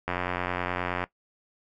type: click train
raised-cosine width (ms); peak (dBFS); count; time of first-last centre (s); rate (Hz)
0.5; -13; 87; 0.08-1.04; 89.6
effects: noise-tail reverb RT60 0.1 s tail -18 dB re dry